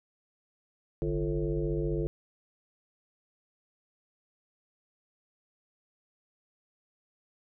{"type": "tone with frequency modulation", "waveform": "sine", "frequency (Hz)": 246.9, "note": "B3", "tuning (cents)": 0, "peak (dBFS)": -27, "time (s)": [1.02, 2.07], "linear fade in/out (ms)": 0, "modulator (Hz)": 95.9, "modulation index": 2.4, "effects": []}